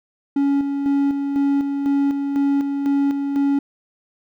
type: tone with tremolo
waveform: triangle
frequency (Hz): 280.1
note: C#4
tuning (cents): +18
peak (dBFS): -13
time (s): 0.36-3.59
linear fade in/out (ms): 5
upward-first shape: square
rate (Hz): 2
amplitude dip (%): 45
effects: none